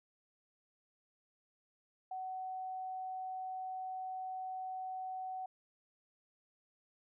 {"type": "tone", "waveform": "sine", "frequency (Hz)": 750, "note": "F#5", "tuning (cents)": 23, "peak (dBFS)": -39, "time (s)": [2.11, 5.46], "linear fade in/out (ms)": 5, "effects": []}